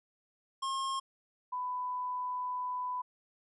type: tone pair in turn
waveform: square / sine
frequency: 1074 / 997.5 Hz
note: C6 / B5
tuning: +45 / +17 cents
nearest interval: minor second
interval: 128 cents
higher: first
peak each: -33 / -33 dBFS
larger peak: neither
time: 0.62-1 / 1.52-3.02 s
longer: second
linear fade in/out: 10 ms
effects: resampled to 24000 Hz